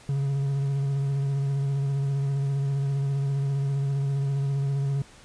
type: tone with vibrato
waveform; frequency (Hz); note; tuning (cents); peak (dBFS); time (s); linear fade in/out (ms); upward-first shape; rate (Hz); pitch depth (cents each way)
triangle; 138.59; C#3; 0; -21; 0.09-5.02; 2; sine; 15; 26
effects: pink hiss -51 dBFS RMS until 5.24 s + resampled to 22050 Hz